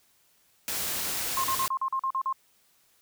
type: noise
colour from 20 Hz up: white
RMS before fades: -31 dBFS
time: 0.68-1.68 s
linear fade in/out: 0 ms
type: tone bursts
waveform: sine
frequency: 1063 Hz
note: C6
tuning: 27 cents sharp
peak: -25 dBFS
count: 9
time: 1.37-2.327 s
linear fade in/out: 2 ms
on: 69 ms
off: 42 ms
effects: white hiss -65 dBFS RMS until 3.01 s